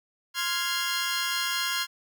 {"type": "chord", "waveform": "15% pulse", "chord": "F minor", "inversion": "second", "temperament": "equal", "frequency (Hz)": [1046.5, 1396.9, 1661.2], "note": ["C6", "F6", "Ab6"], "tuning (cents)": [0, 0, 0], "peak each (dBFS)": [-25, -24, -24], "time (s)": [0.34, 1.87], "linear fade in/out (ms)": 50, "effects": []}